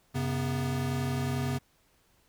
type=tone cluster; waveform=square; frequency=92.4 / 134.7 / 246.3 Hz; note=F#2 / C#3 / B3; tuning=-2 / -49 / -5 cents; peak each=-38 / -31 / -35 dBFS; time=0.14-1.59 s; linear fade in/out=20 ms; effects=pink hiss -67 dBFS RMS until 2.28 s